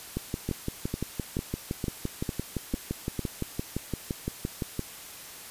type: two click trains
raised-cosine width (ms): 3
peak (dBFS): -16 / -16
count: 7 / 28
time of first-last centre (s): 0.49-3.193 / 0.17-4.793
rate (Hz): 2.22 / 5.84
effects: white hiss -44 dBFS RMS until 5.5 s + resampled to 32000 Hz